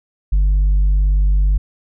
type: tone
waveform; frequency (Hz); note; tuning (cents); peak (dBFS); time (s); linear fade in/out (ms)
sine; 49; G1; 0; -8; 0.32-1.58; 10
effects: tanh soft clip ceiling -10 dBFS